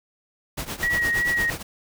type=noise with tremolo; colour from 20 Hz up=pink; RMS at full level=-28 dBFS; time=0.57-1.63 s; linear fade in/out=10 ms; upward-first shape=triangle; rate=8.6 Hz; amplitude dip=90%
type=tone with vibrato; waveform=sine; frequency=1902 Hz; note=A#6; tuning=34 cents sharp; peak=-20 dBFS; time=0.83-1.5 s; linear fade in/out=0 ms; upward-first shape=triangle; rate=2.8 Hz; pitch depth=30 cents each way
effects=none